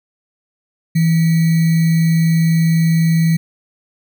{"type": "tone with sample-and-hold", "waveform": "sine", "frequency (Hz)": 164, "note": "E3", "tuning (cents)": -9, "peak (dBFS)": -10, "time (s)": [0.95, 3.37], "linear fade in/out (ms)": 10, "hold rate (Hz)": 2100, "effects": []}